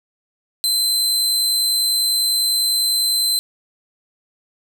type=tone; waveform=sawtooth; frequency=4075 Hz; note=C8; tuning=47 cents flat; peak=-13 dBFS; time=0.64-3.39 s; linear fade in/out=0 ms; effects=none